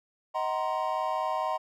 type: chord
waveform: triangle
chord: C half-diminished seventh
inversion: first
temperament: just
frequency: 627.9 / 753.5 / 941.9 / 1046.5 Hz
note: Eb5 / Gb5 / Bb5 / C6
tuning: +16 / +31 / +18 / 0 cents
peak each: -31 dBFS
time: 0.34-1.58 s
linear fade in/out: 20 ms
effects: none